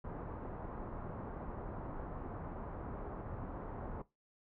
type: low-pass noise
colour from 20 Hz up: pink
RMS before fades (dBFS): -44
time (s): 0.04-4.02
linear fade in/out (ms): 5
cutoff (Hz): 1200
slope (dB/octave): 24
effects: noise-tail reverb RT60 0.2 s tail -18 dB re dry